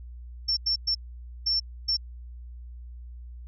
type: tone bursts at uneven times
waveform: sine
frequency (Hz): 5410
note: E8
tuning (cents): +44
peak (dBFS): -22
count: 5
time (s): 0.48-0.57 / 0.66-0.76 / 0.87-0.95 / 1.46-1.6 / 1.88-1.97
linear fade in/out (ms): 10
effects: added 60 Hz sine -39 dBFS peak until 3.47 s